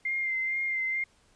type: tone with vibrato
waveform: sine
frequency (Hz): 2098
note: C7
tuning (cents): +4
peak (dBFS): -27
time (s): 0.05-1.04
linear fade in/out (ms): 5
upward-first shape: sine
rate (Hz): 2.2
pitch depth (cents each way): 26
effects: pink hiss -64 dBFS RMS until 1.35 s + resampled to 22050 Hz